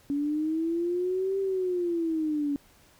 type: linear two-way sweep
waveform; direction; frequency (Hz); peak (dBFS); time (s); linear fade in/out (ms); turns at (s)
sine; up then down; 281.2 to 392 to 281.2; -25; 0.1-2.56; 0; 1.39
effects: pink hiss -59 dBFS RMS until 2.99 s